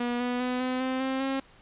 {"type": "tone with pitch steps", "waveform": "sawtooth", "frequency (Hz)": [241.7, 246.1, 250.5, 255, 259.6, 264.3, 269.1], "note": ["B3", "B3", "B3", "C4", "C4", "C4", "C4"], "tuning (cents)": [-37, -6, 25, -44, -13, 18, 49], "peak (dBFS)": -23, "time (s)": [0, 1.4], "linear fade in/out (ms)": 5, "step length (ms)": 200, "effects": ["pink hiss -56 dBFS RMS until 1.61 s", "resampled to 8000 Hz"]}